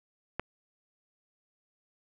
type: click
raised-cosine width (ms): 0.5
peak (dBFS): -16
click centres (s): 0.396
effects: none